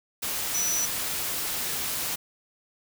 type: tone in noise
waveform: sine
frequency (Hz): 5920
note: F#8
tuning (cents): 0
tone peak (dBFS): -25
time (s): 0.54-0.86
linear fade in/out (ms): 10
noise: white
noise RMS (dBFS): -30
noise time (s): 0.22-2.16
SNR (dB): +2
effects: none